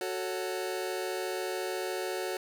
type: chord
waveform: sawtooth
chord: F# minor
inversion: none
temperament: just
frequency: 370 / 444 / 555 Hz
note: F#4 / A4 / C#5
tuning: 0 / +16 / +2 cents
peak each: -30 / -34 / -34 dBFS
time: 0.01-2.37 s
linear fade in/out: 2 ms
effects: none